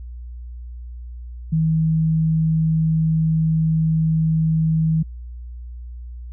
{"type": "tone", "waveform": "sine", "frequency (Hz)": 160, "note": "D#3", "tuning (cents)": 49, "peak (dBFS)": -15, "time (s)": [1.52, 5.03], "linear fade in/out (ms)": 10, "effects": ["added 60 Hz sine -31 dBFS peak until 6.32 s"]}